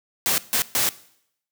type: noise bursts at uneven times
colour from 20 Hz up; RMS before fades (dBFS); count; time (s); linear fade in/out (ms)
white; -21; 3; 0.26-0.38 / 0.53-0.62 / 0.75-0.89; 0
effects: noise-tail reverb RT60 0.7 s tail -19 dB re dry + high-pass 100 Hz 12 dB/octave